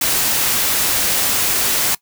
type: noise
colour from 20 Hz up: white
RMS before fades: -17 dBFS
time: 0.01-1.95 s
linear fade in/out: 5 ms
effects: noise-tail reverb RT60 0.1 s tail -21 dB re dry